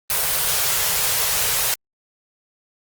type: band-stop noise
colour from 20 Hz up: white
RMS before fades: -20 dBFS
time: 0.1-1.74 s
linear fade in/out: 0 ms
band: 180 to 390 Hz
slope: 96 dB/octave
effects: Opus 24 kbps